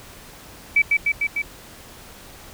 sine tone with echo, 2300 Hz, D7, 37 cents flat, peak -12 dBFS, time 0.76-0.82 s, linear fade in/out 5 ms, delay 150 ms, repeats 4, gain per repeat -2 dB, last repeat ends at 1.42 s, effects pink hiss -43 dBFS RMS until 2.53 s

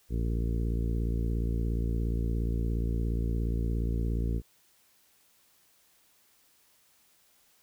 harmonic tone, 57.1 Hz, A#1, 35 cents flat, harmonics 1 / 2 / 3 / 4 / 5 / 6 / 7 / 8, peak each -28 / -34 / -38 / -40 / -42 / -44 / -45 / -46 dBFS, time 0.09-4.42 s, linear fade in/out 50 ms, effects white hiss -65 dBFS RMS until 7.62 s

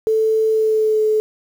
sine tone with pitch glide, 440 to 431.4 Hz, A4 to A4, 0 to -34 cents, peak -13 dBFS, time 0.07-1.2 s, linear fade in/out 0 ms, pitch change -34 cents, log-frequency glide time 0.48-1.02 s, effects 7-bit

